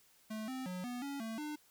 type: tone with pitch steps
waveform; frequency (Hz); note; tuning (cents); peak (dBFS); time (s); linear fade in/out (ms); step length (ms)
square; 217.3 / 259.8 / 181.9 / 245.4 / 280.5 / 223.8 / 300.2; A3 / C4 / F#3 / B3 / C#4 / A3 / D4; -21 / -12 / -29 / -11 / +21 / +30 / +38; -40; 0.3-1.56; 10; 180
effects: white hiss -67 dBFS RMS until 1.7 s